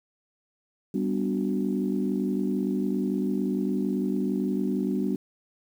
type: chord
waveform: sine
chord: G major seventh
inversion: none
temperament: equal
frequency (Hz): 196 / 246.9 / 293.7 / 370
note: G3 / B3 / D4 / F#4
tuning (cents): 0 / 0 / 0 / 0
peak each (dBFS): -27 / -29 / -30 / -32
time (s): 0.94-5.16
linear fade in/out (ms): 5
effects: tanh soft clip ceiling -14 dBFS + 9-bit